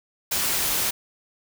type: noise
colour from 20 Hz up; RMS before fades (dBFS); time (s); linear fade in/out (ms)
white; -24; 0.31-0.91; 10
effects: none